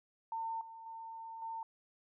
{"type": "tone with level steps", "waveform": "sine", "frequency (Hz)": 904, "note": "A5", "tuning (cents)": 47, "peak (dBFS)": [-36, -48, -44, -39], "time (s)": [0.32, 1.63], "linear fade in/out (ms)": 2, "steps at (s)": [0.61, 0.86, 1.42], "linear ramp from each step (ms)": 2, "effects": []}